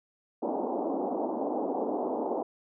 pink band-pass noise, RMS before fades -31 dBFS, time 0.42-2.43 s, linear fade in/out 10 ms, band 240 to 900 Hz, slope 48 dB/octave, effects none

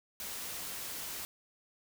white noise, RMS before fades -41 dBFS, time 0.2-1.25 s, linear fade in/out 0 ms, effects none

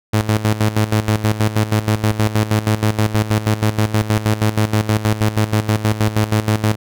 sawtooth tone with tremolo, 107.6 Hz, A2, 38 cents flat, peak -8 dBFS, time 0.13-6.76 s, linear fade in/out 10 ms, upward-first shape square, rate 6.3 Hz, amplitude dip 75%, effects none

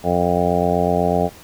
harmonic tone, 88.1 Hz, F2, 16 cents sharp, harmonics 1 / 2 / 3 / 4 / 5 / 6 / 7 / 8 / 9, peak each -27 / -22 / -26 / -28 / -22 / -27 / -22 / -23 / -24 dBFS, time 0.03-1.3 s, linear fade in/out 50 ms, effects pink hiss -43 dBFS RMS until 1.43 s

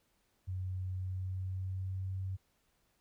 sine tone with pitch glide, 92.8 to 94.8 Hz, F#2 to F#2, +6 to +43 cents, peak -35 dBFS, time 0.47-2.37 s, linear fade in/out 20 ms, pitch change +37 cents, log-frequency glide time 0.96-2.16 s, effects pink hiss -75 dBFS RMS until 3 s

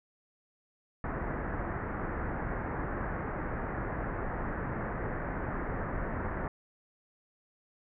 pink low-pass noise, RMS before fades -35 dBFS, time 1.04-6.48 s, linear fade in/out 2 ms, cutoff 1900 Hz, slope 48 dB/octave, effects none

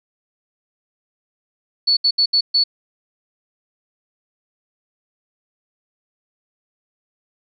sine tone bursts at uneven times, 4435 Hz, C#8, in tune, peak -12 dBFS, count 5, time 1.87-1.97 / 2.04-2.11 / 2.18-2.26 / 2.33-2.41 / 2.54-2.64 s, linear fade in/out 10 ms, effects none

